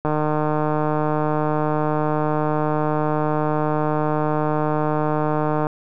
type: click train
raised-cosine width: 1 ms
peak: -8 dBFS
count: 855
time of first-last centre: 0.05-5.668 s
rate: 152 Hz
effects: none